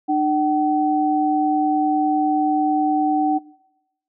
sine tone pair together, 301.6 / 760 Hz, D4 / F#5, +46 / +46 cents, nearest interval octave + major third, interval 1600 cents, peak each -19 dBFS, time 0.08-3.39 s, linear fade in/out 20 ms, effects noise-tail reverb RT60 0.9 s tail -23 dB re dry

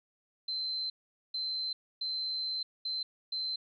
sine tone bursts at uneven times, 4088 Hz, C8, 41 cents flat, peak -32 dBFS, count 5, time 0.48-0.9 / 1.34-1.73 / 2.01-2.63 / 2.85-3.03 / 3.32-3.56 s, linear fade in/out 5 ms, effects none

